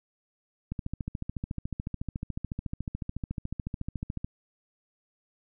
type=click train; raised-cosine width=5 ms; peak=-20 dBFS; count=50; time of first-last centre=0.72-4.245 s; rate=13.9 Hz; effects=none